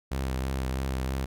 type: tone with vibrato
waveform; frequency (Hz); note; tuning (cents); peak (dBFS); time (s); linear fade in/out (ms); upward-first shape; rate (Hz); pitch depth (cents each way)
sawtooth; 65.7; C2; +8; -24; 0.11-1.26; 10; sine; 3.1; 32
effects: none